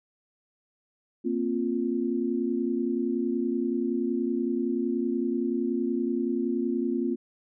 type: chord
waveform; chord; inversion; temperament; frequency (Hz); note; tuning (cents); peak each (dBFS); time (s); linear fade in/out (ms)
sine; Bb suspended second; none; equal with one note detuned; 233.1 / 263.7 / 349.2; Bb3 / C4 / F4; 0 / +14 / 0; -29; 1.24-7.16; 20
effects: none